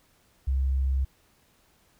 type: tone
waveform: sine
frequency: 66.6 Hz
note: C2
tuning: 31 cents sharp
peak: -22 dBFS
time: 0.47-1.05 s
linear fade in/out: 10 ms
effects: pink hiss -64 dBFS RMS until 1.99 s